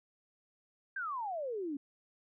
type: exponential sweep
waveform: sine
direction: down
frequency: 1622 to 270 Hz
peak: -35 dBFS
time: 0.96-1.77 s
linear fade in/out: 5 ms
effects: none